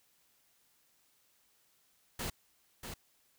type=noise with echo; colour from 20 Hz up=pink; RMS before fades=-38 dBFS; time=2.19-2.3 s; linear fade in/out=5 ms; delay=640 ms; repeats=1; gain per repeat=-6 dB; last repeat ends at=2.94 s; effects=white hiss -71 dBFS RMS until 3.38 s